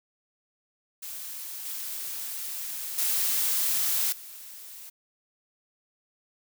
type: noise with level steps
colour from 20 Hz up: blue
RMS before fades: -38 / -35 / -26 / -44 dBFS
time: 1.02-4.9 s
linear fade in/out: 10 ms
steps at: 1.65 / 2.98 / 4.12 s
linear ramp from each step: 5 ms
effects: none